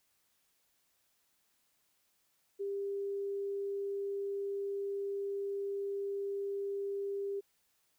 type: tone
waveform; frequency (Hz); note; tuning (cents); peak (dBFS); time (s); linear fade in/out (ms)
sine; 398.3; G4; +28; -34; 2.59-7.41; 20
effects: white hiss -75 dBFS RMS until 7.98 s